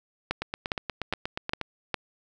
two click trains, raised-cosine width 0.3 ms, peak -14 / -10 dBFS, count 11 / 5, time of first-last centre 0.42-1.613 / 0.31-1.943 s, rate 8.38 / 2.45 Hz, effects none

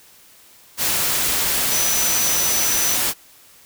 sine tone in noise, 5960 Hz, F#8, 12 cents sharp, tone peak -21 dBFS, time 1.69-2.98 s, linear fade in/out 50 ms, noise white, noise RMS -20 dBFS, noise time 0.77-3.14 s, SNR -4 dB, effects white hiss -49 dBFS RMS until 3.65 s

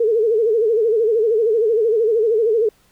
sine tone with vibrato, 445.8 Hz, A4, 23 cents sharp, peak -13 dBFS, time 0-2.69 s, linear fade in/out 5 ms, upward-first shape sine, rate 13 Hz, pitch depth 110 cents each way, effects pink hiss -57 dBFS RMS until 2.91 s

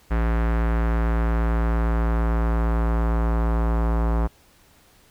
square tone with low-pass filter sweep, 56.8 Hz, A#1, 44 cents flat, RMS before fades -21 dBFS, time 0.1-4.28 s, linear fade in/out 20 ms, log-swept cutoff 1700 to 1100 Hz, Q 1.6, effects pink hiss -56 dBFS RMS until 5.1 s

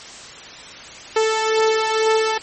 sawtooth beating tone pair, 440 / 442.1 Hz, A4 / A4, 0 / +8 cents, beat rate 2.1 Hz, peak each -13 / -18 dBFS, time 1.16-2.38 s, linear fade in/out 5 ms, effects white hiss -37 dBFS RMS until 2.42 s + MP3 32 kbps

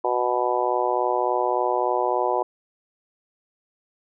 harmonic tone, 123.47 Hz, B2, in tune, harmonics 3 / 4 / 5 / 6 / 7 / 8, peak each -27 / -27 / -27 / -27 / -27 / -27 dBFS, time 0.04-2.43 s, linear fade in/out 5 ms, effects none

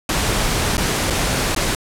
pink noise with dropouts, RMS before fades -19 dBFS, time 0.09-1.75 s, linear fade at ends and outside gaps 2 ms, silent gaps 0.77-0.779 / 1.101-1.105 / 1.549-1.562 s, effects low-pass 11000 Hz 12 dB/octave

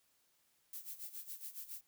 violet noise with tremolo, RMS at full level -45 dBFS, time 0.73-1.81 s, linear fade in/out 2 ms, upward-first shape sine, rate 7.2 Hz, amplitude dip 80%, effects white hiss -75 dBFS RMS until 1.87 s

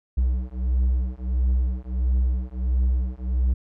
triangle beating tone pair, 62 / 63.5 Hz, B1 / B1, +7 / +49 cents, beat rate 1.5 Hz, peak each -21 dBFS, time 0.17-3.54 s, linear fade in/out 10 ms, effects none

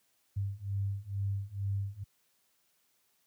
sine beating tone pair, 98 / 100.2 Hz, G2 / G2, 0 / +38 cents, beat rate 2.2 Hz, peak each -35 / -34 dBFS, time 0.36-2.04 s, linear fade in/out 10 ms, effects white hiss -73 dBFS RMS until 3.26 s + high-pass 60 Hz 12 dB/octave

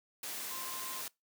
sine tone in noise, 1046.5 Hz, C6, in tune, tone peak -46 dBFS, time 0.51-1.01 s, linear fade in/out 2 ms, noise white, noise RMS -41 dBFS, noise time 0.23-1.08 s, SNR -8 dB, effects noise-tail reverb RT60 0.2 s tail -23 dB re dry + high-pass 200 Hz 12 dB/octave

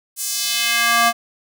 square tone with high-pass filter sweep, 233.8 Hz, A#3, 5 cents sharp, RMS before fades -18 dBFS, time 0.16-1.13 s, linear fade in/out 50 ms, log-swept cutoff 8700 to 780 Hz, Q 1.3, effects none

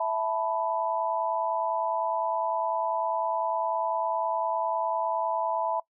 sine chord, E suspended fourth, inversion none, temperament just, 659.3 / 879 / 988.9 Hz, E5 / A5 / B5, 0 / -2 / +2 cents, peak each -29 / -30 / -30 dBFS, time 0-5.8 s, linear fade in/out 5 ms, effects noise-tail reverb RT60 0.1 s tail -21 dB re dry

